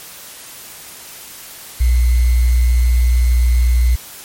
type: tone with sample-and-hold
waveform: sine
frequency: 60.3 Hz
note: B1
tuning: 41 cents flat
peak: -9 dBFS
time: 1.8-3.96 s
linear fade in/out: 10 ms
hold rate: 2100 Hz
effects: white hiss -35 dBFS RMS until 4.24 s + MP3 64 kbps